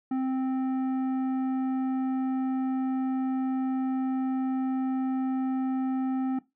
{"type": "tone with tanh clipping", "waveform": "sine", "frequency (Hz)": 261.6, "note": "C4", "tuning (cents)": 0, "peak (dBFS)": -27, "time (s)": [0.11, 6.39], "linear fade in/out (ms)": 5, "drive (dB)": 10, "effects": ["noise-tail reverb RT60 0.2 s tail -18 dB re dry"]}